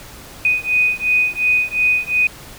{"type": "beating tone pair", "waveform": "sine", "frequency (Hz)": [2489, 2491.8], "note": ["D#7", "D#7"], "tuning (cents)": [0, 2], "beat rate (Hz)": 2.8, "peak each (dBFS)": [-17, -17], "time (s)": [0.45, 2.27], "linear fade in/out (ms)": 2, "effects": ["pink hiss -38 dBFS RMS until 2.58 s"]}